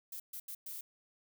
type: noise bursts at uneven times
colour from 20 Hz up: violet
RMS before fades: -44 dBFS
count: 4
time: 0.12-0.2 / 0.33-0.4 / 0.48-0.55 / 0.66-0.81 s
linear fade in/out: 5 ms
effects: none